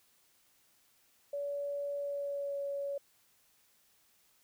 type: tone with pitch glide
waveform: sine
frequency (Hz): 570 to 562.5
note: C#5 to C#5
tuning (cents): +48 to +25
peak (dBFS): -34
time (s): 1.33-2.98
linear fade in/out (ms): 5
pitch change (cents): -23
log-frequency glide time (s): 1.97-2.59
effects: white hiss -69 dBFS RMS until 4.43 s